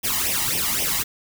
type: noise with flanger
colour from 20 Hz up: white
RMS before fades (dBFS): -23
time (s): 0.03-1.04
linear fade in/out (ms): 20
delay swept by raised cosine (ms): 0.34 to 1.04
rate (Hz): 3.8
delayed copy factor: +0.8
effects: none